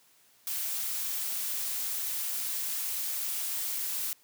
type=noise; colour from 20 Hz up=blue; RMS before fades=-33 dBFS; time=0.47-4.13 s; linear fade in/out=2 ms; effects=white hiss -63 dBFS RMS until 4.23 s + high-pass 100 Hz 12 dB/octave